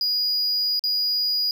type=tone with dropouts; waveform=triangle; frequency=4899 Hz; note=D#8; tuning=28 cents flat; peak=-19 dBFS; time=0.01-1.51 s; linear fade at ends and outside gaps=1 ms; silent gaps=0.794-0.838 s; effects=10-bit